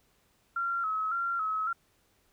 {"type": "tone with vibrato", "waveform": "sine", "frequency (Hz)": 1330, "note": "E6", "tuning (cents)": 15, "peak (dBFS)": -28, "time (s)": [0.56, 1.73], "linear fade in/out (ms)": 5, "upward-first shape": "square", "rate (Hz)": 1.8, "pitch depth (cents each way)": 60, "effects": ["pink hiss -69 dBFS RMS until 2.32 s"]}